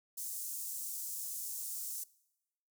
pink high-pass noise, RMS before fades -41 dBFS, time 0.17-2.04 s, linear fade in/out 10 ms, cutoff 7100 Hz, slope 24 dB/octave, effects noise-tail reverb RT60 0.9 s tail -22 dB re dry

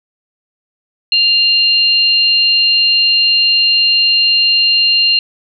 sine tone pair together, 2794 / 4186 Hz, F7 / C8, 0 / 0 cents, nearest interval perfect fifth, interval 700 cents, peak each -11 dBFS, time 1.12-5.19 s, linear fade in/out 2 ms, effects none

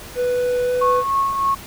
triangle tone with pitch glide, 493.9 to 497.9 Hz, B4 to B4, 0 to +14 cents, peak -15 dBFS, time 0.15-1.04 s, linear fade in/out 50 ms, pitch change +14 cents, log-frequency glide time 0.66-0.72 s
sine tone with tremolo, 1096 Hz, C#6, 20 cents flat, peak -14 dBFS, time 0.81-1.55 s, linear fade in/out 10 ms, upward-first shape triangle, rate 3.3 Hz, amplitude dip 55%
effects pink hiss -37 dBFS RMS until 1.66 s

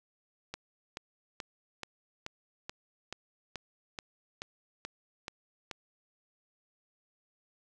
click train, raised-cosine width 0.2 ms, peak -21 dBFS, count 13, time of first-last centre 0.54-5.712 s, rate 2.32 Hz, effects none

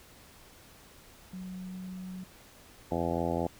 sine tone, 185 Hz, F#3, in tune, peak -38 dBFS, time 1.33-2.24 s, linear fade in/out 5 ms
harmonic tone, 84.7 Hz, E2, 48 cents sharp, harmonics 1 / 2 / 3 / 4 / 5 / 6 / 7 / 8 / 9 / 10, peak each -38 / -36 / -36 / -36 / -39 / -36 / -38 / -38 / -39 / -40 dBFS, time 2.91-3.47 s, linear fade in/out 5 ms
effects pink hiss -55 dBFS RMS until 3.59 s

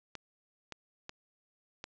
clicks, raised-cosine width 0.2 ms, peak -24 dBFS, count 4, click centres 0.153 / 0.723 / 1.094 / 1.841 s, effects resampled to 16000 Hz + 11-bit

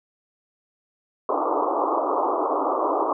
white band-pass noise, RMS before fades -23 dBFS, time 1.29-3.13 s, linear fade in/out 2 ms, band 280 to 1200 Hz, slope 96 dB/octave, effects none

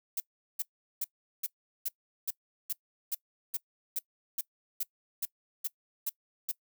violet noise bursts, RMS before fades -32 dBFS, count 16, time 0.17-6.516 s, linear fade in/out 5 ms, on 31 ms, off 390 ms, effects noise-tail reverb RT60 0.1 s tail -22 dB re dry

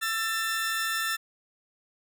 sawtooth tone pair together, 1337 / 1780.4 Hz, E6 / A6, +24 / +20 cents, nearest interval perfect fourth, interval 496 cents, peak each -28 / -25 dBFS, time 0.01-1.17 s, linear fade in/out 20 ms, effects none

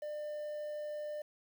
triangle tone with quantisation, 599 Hz, D5, 34 cents sharp, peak -36 dBFS, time 0.02-1.22 s, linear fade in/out 5 ms, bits 10, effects none

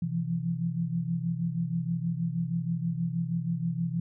sine tone cluster, 128.6 / 167.1 / 173.4 Hz, C3 / E3 / F3, -30 / +24 / -12 cents, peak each -34 / -29 / -34 dBFS, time 0.02-4 s, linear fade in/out 5 ms, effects none

